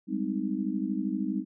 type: chord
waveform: sine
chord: Ab major seventh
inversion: third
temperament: just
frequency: 194.67 / 207.7 / 259.6 / 311.5 Hz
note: G3 / Ab3 / C4 / Eb4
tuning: -12 / 0 / -13 / +2 cents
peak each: -33 dBFS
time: 0.07-1.45 s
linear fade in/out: 50 ms
effects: none